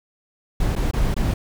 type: noise with dropouts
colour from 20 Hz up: brown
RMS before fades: -20 dBFS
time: 0.6-1.34 s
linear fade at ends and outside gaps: 5 ms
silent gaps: 0.754-0.761 / 0.912-0.934 / 1.143-1.164 s
effects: none